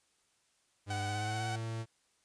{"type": "tone with pitch glide", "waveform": "45% pulse", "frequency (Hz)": [101.1, 112.83], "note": ["G#2", "A2"], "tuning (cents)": [-46, 44], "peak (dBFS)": -36, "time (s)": [0.86, 1.86], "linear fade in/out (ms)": 50, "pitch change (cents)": 190, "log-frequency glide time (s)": [1.06, 1.46]}
{"type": "tone with vibrato", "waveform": "sawtooth", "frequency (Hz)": 748, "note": "F#5", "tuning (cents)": 19, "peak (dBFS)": -33, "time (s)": [0.9, 1.56], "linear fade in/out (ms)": 5, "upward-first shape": "sine", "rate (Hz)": 16, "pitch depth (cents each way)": 25}
{"effects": ["white hiss -73 dBFS RMS until 2.24 s", "resampled to 22050 Hz"]}